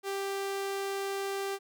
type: tone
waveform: sawtooth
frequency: 393.3 Hz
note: G4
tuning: 6 cents sharp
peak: -28 dBFS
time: 0.03-1.59 s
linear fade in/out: 50 ms
effects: none